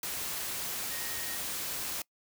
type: tone in noise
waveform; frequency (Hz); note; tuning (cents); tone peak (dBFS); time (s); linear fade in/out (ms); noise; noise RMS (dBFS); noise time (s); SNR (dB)
sine; 1867; A#6; +2; -45; 0.91-1.37; 2; white; -36; 0.03-2.02; -12
effects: noise-tail reverb RT60 0.1 s tail -24 dB re dry